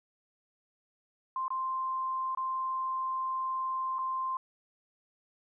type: tone with dropouts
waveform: sine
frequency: 1046.5 Hz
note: C6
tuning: in tune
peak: -30 dBFS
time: 1.36-4.37 s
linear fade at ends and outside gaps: 2 ms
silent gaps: 1.481-1.504 / 2.349-2.373 / 3.985-3.989 s
effects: none